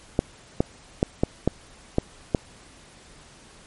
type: clicks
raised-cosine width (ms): 2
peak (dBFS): -5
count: 7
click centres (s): 0.191 / 0.605 / 1.029 / 1.235 / 1.476 / 1.984 / 2.348
effects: pink hiss -50 dBFS RMS until 3.66 s + MP3 48 kbps